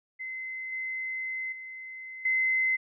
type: tone with level steps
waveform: sine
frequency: 2055 Hz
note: C7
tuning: 32 cents flat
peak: -34 / -31 / -39 / -23 dBFS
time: 0.19-2.77 s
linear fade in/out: 20 ms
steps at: 0.72 / 1.52 / 2.25 s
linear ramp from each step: 5 ms
effects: none